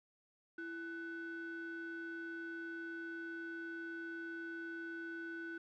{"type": "ring-modulated tone", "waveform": "triangle", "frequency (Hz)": 581, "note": "D5", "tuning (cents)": -19, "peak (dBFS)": -36, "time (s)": [0.58, 5.58], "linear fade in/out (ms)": 5, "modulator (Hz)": 914, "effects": ["tanh soft clip ceiling -37 dBFS"]}